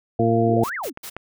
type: harmonic tone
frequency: 114.8 Hz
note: A#2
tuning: 26 cents flat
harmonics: 1 / 2 / 3 / 4 / 6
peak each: -22 / -22 / -22 / -22 / -22 dBFS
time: 0.19-0.64 s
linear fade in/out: 5 ms
type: exponential two-way sweep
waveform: sine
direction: up then down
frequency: 220 to 2148 to 220.9 Hz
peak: -26 dBFS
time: 0.46-0.93 s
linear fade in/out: 50 ms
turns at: 0.75 s
type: noise bursts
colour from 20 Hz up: white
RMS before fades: -35 dBFS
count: 3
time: 0.63-1.1 s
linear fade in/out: 10 ms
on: 70 ms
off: 130 ms
type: clicks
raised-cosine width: 0.5 ms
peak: -20 / -17 dBFS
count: 2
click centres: 0.974 / 1.166 s
effects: none